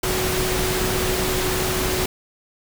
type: tone in noise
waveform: sine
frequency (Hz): 370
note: F#4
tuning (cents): 0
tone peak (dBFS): -25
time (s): 0.03-2.06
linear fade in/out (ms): 5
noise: pink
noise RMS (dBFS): -23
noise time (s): 0.03-2.06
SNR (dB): -5
effects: none